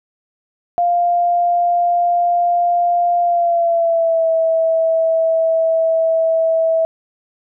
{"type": "tone with pitch glide", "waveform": "sine", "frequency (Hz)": [698.5, 651.7], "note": ["F5", "E5"], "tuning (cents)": [0, -20], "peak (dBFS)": -12, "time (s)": [0.78, 6.85], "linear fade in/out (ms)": 0, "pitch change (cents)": -120, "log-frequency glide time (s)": [3.21, 4.29], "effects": []}